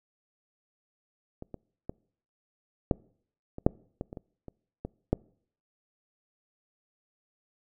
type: clicks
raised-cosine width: 2 ms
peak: -26 / -26 / -22 / -9 / -25 / -6 / -20 / -27 / -26 / -29 / -21 / -10 dBFS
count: 12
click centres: 1.424 / 1.543 / 1.895 / 2.912 / 3.584 / 3.665 / 4.011 / 4.129 / 4.172 / 4.483 / 4.85 / 5.13 s
effects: noise-tail reverb RT60 0.6 s tail -25 dB re dry